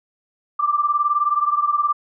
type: beating tone pair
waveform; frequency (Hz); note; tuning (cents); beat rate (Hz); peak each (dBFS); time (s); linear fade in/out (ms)
sine; 1174.7 / 1193.7; D6 / D6; 0 / +28; 19; -18 / -21; 0.59-1.93; 10
effects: none